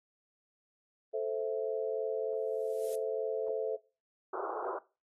sine chord, A minor, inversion none, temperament equal, 440 / 523.3 / 659.3 Hz, A4 / C5 / E5, 0 / 0 / 0 cents, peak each -33 / -37 / -37 dBFS, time 1.13-3.77 s, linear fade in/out 20 ms
violet noise with exponential growth, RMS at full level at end -41 dBFS, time 2.35-2.95 s, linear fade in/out 0 ms, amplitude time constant 130 ms
pink band-pass noise, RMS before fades -37 dBFS, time 4.33-4.79 s, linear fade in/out 5 ms, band 350 to 1400 Hz, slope 96 dB/octave
effects noise-tail reverb RT60 0.3 s tail -19 dB re dry + AAC 32 kbps

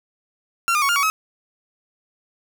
30% pulse tone with pitch steps, 1371 / 1212 / 1112 / 1406 / 1126 / 1280 Hz, F6 / D#6 / C#6 / F6 / C#6 / D#6, -32 / -46 / +5 / +11 / +27 / +49 cents, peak -14 dBFS, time 0.68-1.1 s, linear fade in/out 0 ms, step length 70 ms, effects none

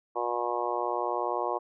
harmonic tone, 120.4 Hz, B2, 44 cents flat, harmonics 3 / 4 / 5 / 6 / 7 / 8 / 9, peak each -35 / -35 / -35 / -35 / -35 / -35 / -35 dBFS, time 0.15-1.59 s, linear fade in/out 20 ms, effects none

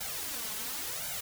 white noise with flanger, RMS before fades -37 dBFS, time 0-1.21 s, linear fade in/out 10 ms, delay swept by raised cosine 1.3 to 4.7 ms, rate 0.93 Hz, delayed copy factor +1, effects none

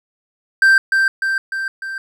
triangle tone with echo, 1568 Hz, G6, in tune, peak -6 dBFS, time 0.62-0.78 s, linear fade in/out 2 ms, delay 300 ms, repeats 4, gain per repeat -4 dB, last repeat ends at 1.98 s, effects none

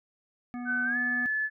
harmonic tone, 244.5 Hz, B3, 17 cents flat, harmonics 1 / 3 / 5 / 7 / 9, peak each -34 / -44 / -48 / -51 / -53 dBFS, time 0.54-1.26 s, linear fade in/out 0 ms
sine tone with pitch glide, 1514 to 1729.1 Hz, F#6 to A6, +39 to -31 cents, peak -26 dBFS, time 0.65-1.5 s, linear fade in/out 50 ms, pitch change +230 cents, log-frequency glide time 0.84-0.97 s
effects none

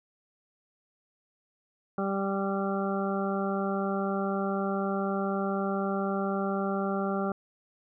harmonic tone, 196 Hz, G3, in tune, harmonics 1 / 2 / 3 / 4 / 6 / 7, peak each -30 / -33 / -35 / -36 / -38 / -38 dBFS, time 1.98-7.32 s, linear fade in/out 2 ms, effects none

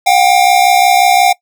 square tone pair together, 719 / 784.6 Hz, F#5 / G5, -50 / +1 cents, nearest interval major second, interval 151 cents, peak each -10 dBFS, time 0.06-1.33 s, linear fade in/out 10 ms, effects noise-tail reverb RT60 0.1 s tail -21 dB re dry

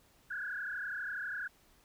sine tone with frequency modulation, 1566 Hz, G6, 2 cents flat, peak -36 dBFS, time 0.3-1.48 s, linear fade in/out 10 ms, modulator 32.2 Hz, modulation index 3.9, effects pink hiss -66 dBFS RMS until 1.84 s

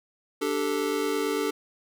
square chord, D suspended fourth, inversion none, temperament just, 293.7 / 391.6 / 440.5 Hz, D4 / G4 / A4, 0 / -2 / +2 cents, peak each -31 / -31 / -29 dBFS, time 0.41-1.51 s, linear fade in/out 10 ms, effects none

